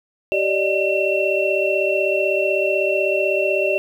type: tone cluster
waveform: sine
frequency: 386 / 578 / 614 / 2713 Hz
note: G4 / D5 / D#5 / E7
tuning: -27 / -28 / -23 / +49 cents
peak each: -22 dBFS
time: 0.32-3.78 s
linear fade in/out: 0 ms
effects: 8-bit